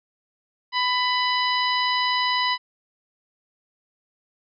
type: harmonic tone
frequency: 996 Hz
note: B5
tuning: 14 cents sharp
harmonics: 1 / 2 / 3 / 4 / 5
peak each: -23 / -26 / -28 / -29 / -30 dBFS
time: 0.72-2.58 s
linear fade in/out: 50 ms
effects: none